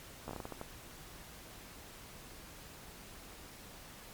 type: slowing click train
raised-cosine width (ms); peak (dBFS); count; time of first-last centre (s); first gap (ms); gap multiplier
1; -27; 9; 0.28-0.614; 13; 1.32
effects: pink hiss -52 dBFS RMS until 4.13 s + MP3 96 kbps